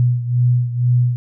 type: beating tone pair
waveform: sine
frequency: 122.1 / 124.2 Hz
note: B2 / B2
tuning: -19 / +10 cents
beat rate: 2.1 Hz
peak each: -14 / -19 dBFS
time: 0-1.16 s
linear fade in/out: 0 ms
effects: none